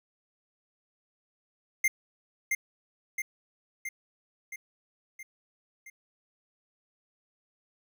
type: tone with echo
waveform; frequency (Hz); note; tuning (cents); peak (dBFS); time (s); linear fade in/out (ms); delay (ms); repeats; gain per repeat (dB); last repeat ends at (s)
square; 2100; C7; +6; -22; 1.84-1.88; 5; 670; 6; -4; 5.9
effects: none